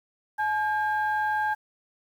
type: tone pair together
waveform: sine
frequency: 853 / 1608.1 Hz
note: G#5 / G6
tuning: +46 / +44 cents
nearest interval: major seventh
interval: 1098 cents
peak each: -24 / -27 dBFS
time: 0.38-1.55 s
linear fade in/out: 20 ms
effects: tanh soft clip ceiling -17 dBFS + 9-bit